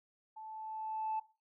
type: tone with level ramp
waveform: sine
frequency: 874 Hz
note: A5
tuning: 12 cents flat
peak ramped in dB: -46 to -31 dBFS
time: 0.36-1.2 s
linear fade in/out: 10 ms
effects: noise-tail reverb RT60 0.3 s tail -17 dB re dry + tanh soft clip ceiling -29 dBFS